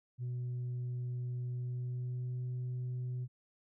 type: tone with pitch glide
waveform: sine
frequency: 123.6 to 125.18 Hz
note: B2 to B2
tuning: +2 to +24 cents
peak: -33 dBFS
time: 0.18-3.28 s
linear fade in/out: 50 ms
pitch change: +22 cents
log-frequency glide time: 1.5-2.42 s
effects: tanh soft clip ceiling -34 dBFS